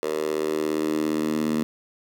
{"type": "tone with high-pass filter sweep", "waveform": "10% pulse", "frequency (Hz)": 77.3, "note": "D#2", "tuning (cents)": -11, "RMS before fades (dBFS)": -25, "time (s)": [0.03, 1.63], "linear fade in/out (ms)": 0, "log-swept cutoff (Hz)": [460, 230], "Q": 3.5, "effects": []}